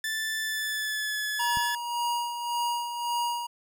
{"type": "tone with pitch glide", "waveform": "sawtooth", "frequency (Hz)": [1760, 1711.9], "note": ["A6", "A6"], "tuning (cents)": [0, -48], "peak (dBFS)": -25, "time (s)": [0.04, 1.75], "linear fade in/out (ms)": 2, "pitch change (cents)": -48, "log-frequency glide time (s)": [0.41, 1.17]}
{"type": "tone with tremolo", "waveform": "square", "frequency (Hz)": 952, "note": "A#5", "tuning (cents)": 36, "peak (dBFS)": -26, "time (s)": [1.39, 3.47], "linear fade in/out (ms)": 10, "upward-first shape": "sine", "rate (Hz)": 1.8, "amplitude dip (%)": 55}
{"type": "click", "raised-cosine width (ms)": 5, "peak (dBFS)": -27, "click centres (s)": 1.572}
{"effects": []}